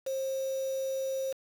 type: tone with quantisation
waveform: sine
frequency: 533 Hz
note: C5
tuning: 32 cents sharp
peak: -30 dBFS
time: 0.06-1.33 s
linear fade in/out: 10 ms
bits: 7
effects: none